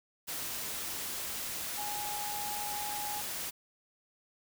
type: tone in noise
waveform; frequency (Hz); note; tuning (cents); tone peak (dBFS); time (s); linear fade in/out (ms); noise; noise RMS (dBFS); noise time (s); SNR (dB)
sine; 830.6; G#5; 0; -38; 1.77-3.22; 20; white; -38; 0.27-3.51; -3
effects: none